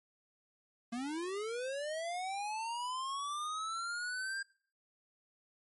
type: linear sweep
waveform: square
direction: up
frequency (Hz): 227.5 to 1607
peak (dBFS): -37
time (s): 0.92-4.43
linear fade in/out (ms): 10
effects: noise-tail reverb RT60 0.5 s tail -24 dB re dry + MP3 48 kbps